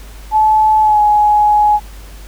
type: tone with pitch glide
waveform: sine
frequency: 864 to 838.9 Hz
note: A5 to G#5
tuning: -32 to +17 cents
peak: -7 dBFS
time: 0.31-1.8 s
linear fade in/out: 50 ms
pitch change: -51 cents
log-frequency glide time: 0.81-1 s
effects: added 50 Hz sine -31 dBFS peak until 2.27 s + pink hiss -40 dBFS RMS until 2.27 s